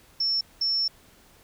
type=tone bursts at uneven times; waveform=sine; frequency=5400 Hz; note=E8; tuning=41 cents sharp; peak=-22 dBFS; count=2; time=0.2-0.41 / 0.61-0.88 s; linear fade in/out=5 ms; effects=pink hiss -56 dBFS RMS until 1.43 s